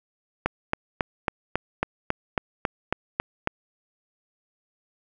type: click train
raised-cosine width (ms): 0.5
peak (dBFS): -7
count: 12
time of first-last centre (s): 0.46-3.474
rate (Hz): 3.65
effects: none